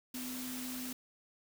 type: tone in noise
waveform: sine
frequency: 252.8 Hz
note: B3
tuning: 41 cents sharp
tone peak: -41 dBFS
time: 0.14-0.93 s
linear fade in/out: 5 ms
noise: white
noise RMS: -44 dBFS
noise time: 0.14-0.93 s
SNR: 0 dB
effects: none